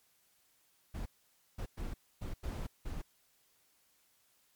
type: noise bursts at uneven times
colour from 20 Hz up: brown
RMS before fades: -39 dBFS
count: 6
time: 0.94-1.06 / 1.58-1.66 / 1.77-1.94 / 2.21-2.34 / 2.43-2.67 / 2.85-3.02 s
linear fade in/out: 10 ms
effects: white hiss -71 dBFS RMS until 4.55 s + MP3 96 kbps